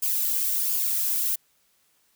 violet noise with flanger, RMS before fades -25 dBFS, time 0.02-1.36 s, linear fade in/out 10 ms, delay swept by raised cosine 0.5 to 2.2 ms, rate 1.4 Hz, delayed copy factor -0.6, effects white hiss -66 dBFS RMS until 2.15 s

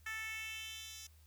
10% pulse tone with high-pass filter sweep, 440.1 Hz, A4, in tune, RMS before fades -45 dBFS, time 0.06-1.07 s, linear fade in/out 5 ms, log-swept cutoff 1700 to 4600 Hz, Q 3, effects added 77 Hz sine -60 dBFS peak until 1.26 s + white hiss -70 dBFS RMS until 1.26 s

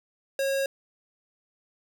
square tone, 545 Hz, C#5, 29 cents flat, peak -25 dBFS, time 0.39-0.66 s, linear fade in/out 2 ms, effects none

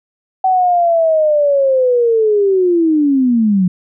sine linear sweep, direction down, 760 to 176.4 Hz, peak -9 dBFS, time 0.44-3.68 s, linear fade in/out 5 ms, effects none

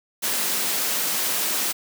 white high-pass noise, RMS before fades -24 dBFS, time 0.22-1.73 s, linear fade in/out 20 ms, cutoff 170 Hz, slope 24 dB/octave, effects none

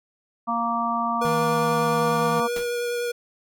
harmonic tone, 233.1 Hz, A#3, in tune, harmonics 1 / 3 / 4 / 5, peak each -29 / -28 / -28 / -25 dBFS, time 0.47-2.48 s, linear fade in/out 20 ms
square tone with vibrato, 480 Hz, B4, 49 cents flat, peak -25 dBFS, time 1.21-3.12 s, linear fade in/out 10 ms, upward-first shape triangle, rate 10 Hz, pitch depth 13 cents each way
square tone with pitch glide, 160 to 162.8 Hz, D#3 to E3, +49 to -21 cents, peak -28 dBFS, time 1.25-2.4 s, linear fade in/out 0 ms, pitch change +30 cents, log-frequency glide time 1.92-2.29 s
pink noise with exponential decay, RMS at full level -31 dBFS, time 2.56-2.73 s, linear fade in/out 2 ms, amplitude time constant 35 ms
effects none

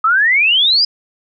sine exponential sweep, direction up, 1254 to 5060 Hz, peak -9 dBFS, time 0.04-0.85 s, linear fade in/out 5 ms, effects none

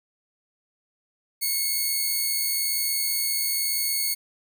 5% pulse tone pair together, 2182 / 4445 Hz, C#7 / C#8, -28 / +4 cents, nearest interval octave, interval 1232 cents, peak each -18 dBFS, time 1.41-4.15 s, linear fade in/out 20 ms, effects none

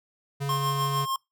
square tone, 140 Hz, C#3, 18 cents sharp, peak -28 dBFS, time 0.4-1.06 s, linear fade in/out 20 ms
square tone with tremolo, 1068 Hz, C6, 35 cents sharp, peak -25 dBFS, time 0.49-1.16 s, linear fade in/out 2 ms, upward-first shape sine, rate 6.6 Hz, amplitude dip 50%
effects noise-tail reverb RT60 0.2 s tail -26 dB re dry

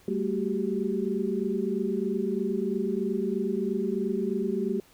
sine tone cluster, 195.9 / 224.2 / 373.4 / 396.5 Hz, G3 / A3 / F#4 / G4, -1 / +33 / +16 / +20 cents, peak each -31 dBFS, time 0.08-4.8 s, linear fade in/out 2 ms, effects pink hiss -58 dBFS RMS until 4.93 s

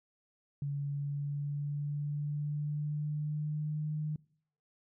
sine tone with pitch glide, 142.3 to 152.51 Hz, C#3 to D#3, +46 to -34 cents, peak -32 dBFS, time 0.62-4.16 s, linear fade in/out 2 ms, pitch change +120 cents, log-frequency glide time 0.88-3.93 s, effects noise-tail reverb RT60 0.6 s tail -24 dB re dry

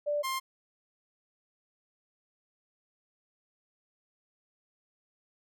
sine / sawtooth tone pair in turn, 587.3 / 1056.8 Hz, D5 / C6, 0 / +17 cents, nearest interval minor seventh, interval 1017 cents, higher second, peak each -27 dBFS, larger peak neither, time 0.06-0.23 / 0.23-0.4 s, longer neither, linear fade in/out 20 ms, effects none

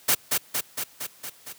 white noise with echo, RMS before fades -20 dBFS, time 0.08-0.15 s, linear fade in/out 10 ms, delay 230 ms, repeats 6, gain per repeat -3 dB, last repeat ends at 1.53 s, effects white hiss -53 dBFS RMS until 1.58 s + high-pass 80 Hz 12 dB/octave

